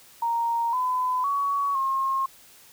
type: tone with pitch steps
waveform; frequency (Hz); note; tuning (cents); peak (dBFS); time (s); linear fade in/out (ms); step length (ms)
sine; 931 / 1009 / 1124 / 1073; A#5 / B5 / C#6 / C6; -2 / +37 / +24 / +43; -22; 0.22-2.26; 5; 510
effects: white hiss -52 dBFS RMS until 2.72 s